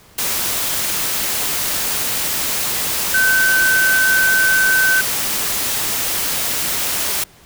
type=tone in noise; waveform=sine; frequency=1531 Hz; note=G6; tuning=41 cents flat; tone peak=-12 dBFS; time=3.14-5.01 s; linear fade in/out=5 ms; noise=white; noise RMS=-20 dBFS; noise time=0.18-7.24 s; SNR=+5 dB; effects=pink hiss -47 dBFS RMS until 7.45 s